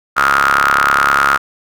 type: ring-modulated tone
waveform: sawtooth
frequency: 69.6 Hz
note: C#2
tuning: 8 cents sharp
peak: -3 dBFS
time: 0.16-1.38 s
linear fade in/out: 20 ms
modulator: 1340 Hz
effects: none